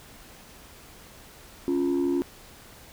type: tone pair together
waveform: sine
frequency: 277.2 / 349.2 Hz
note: C#4 / F4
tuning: 0 / 0 cents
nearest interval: major third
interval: 400 cents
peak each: -23 / -23 dBFS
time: 1.68-2.22 s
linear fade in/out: 0 ms
effects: tanh soft clip ceiling -19 dBFS + pink hiss -49 dBFS RMS until 2.92 s